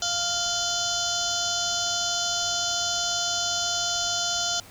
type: harmonic tone with a mistuned harmonic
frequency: 698.5 Hz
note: F5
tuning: in tune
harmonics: 1 / 2 / 4 / 5 / 6 / 7 / 8 / 9 / 10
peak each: -33 / -33 / -33 / -33 / -33 / -33 / -33 / -33 / -33 dBFS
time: 0.02-4.6 s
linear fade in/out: 2 ms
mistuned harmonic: 4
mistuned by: +150 cents
effects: added 101 Hz sine -51 dBFS peak until 4.7 s + pink hiss -48 dBFS RMS until 4.7 s